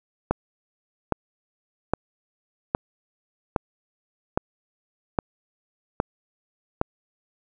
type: click train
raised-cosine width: 1 ms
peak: -6 dBFS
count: 9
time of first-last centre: 0.31-6.814 s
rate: 1.23 Hz
effects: none